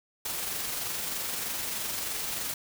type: noise with amplitude modulation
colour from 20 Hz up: white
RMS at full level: -32 dBFS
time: 0.25-2.54 s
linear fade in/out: 5 ms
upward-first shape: sine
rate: 23.2 Hz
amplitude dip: 30%
effects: none